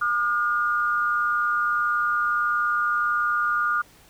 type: tone pair together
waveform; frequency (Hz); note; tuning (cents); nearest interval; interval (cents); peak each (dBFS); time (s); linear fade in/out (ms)
sine; 1208.4 / 1430; D6 / F6; +49 / +41; minor third; 292; -23; 0.01-3.82; 10
effects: pink hiss -53 dBFS RMS until 4.09 s